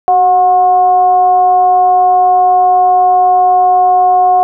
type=tone with frequency modulation; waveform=sine; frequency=728 Hz; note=F#5; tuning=28 cents flat; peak=-5 dBFS; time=0.08-4.43 s; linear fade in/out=0 ms; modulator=352 Hz; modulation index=0.34; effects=none